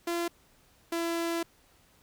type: tone pair in turn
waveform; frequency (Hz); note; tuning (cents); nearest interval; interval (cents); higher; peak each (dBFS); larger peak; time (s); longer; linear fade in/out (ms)
sawtooth; 342 / 335.9; F4 / E4; -36 / +33; unison; 31; first; -25; neither; 0.07-0.28 / 0.92-1.43; second; 5
effects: pink hiss -63 dBFS RMS until 2.02 s